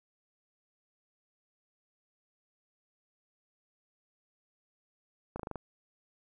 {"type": "slowing click train", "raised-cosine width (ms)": 1, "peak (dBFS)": -24, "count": 6, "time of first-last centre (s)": [5.36, 5.557], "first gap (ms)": 35, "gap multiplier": 1.06, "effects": ["11-bit"]}